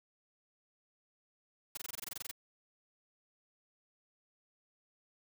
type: noise bursts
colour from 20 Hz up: white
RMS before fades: -41 dBFS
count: 13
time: 1.75-2.313 s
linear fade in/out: 5 ms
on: 23 ms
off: 22 ms
effects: none